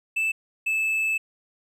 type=tone pair in turn; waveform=triangle; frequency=2637 / 2620 Hz; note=E7 / E7; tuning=0 / -11 cents; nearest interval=unison; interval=11 cents; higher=first; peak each=-20 dBFS; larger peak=neither; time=0.16-0.32 / 0.66-1.18 s; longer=second; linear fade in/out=10 ms; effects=none